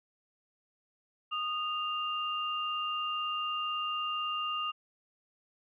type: tone pair together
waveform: sine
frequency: 1234 / 2798 Hz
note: D#6 / F7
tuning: -15 / +3 cents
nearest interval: octave + major second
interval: 1418 cents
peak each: -33 / -35 dBFS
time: 1.31-4.72 s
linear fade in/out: 20 ms
effects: none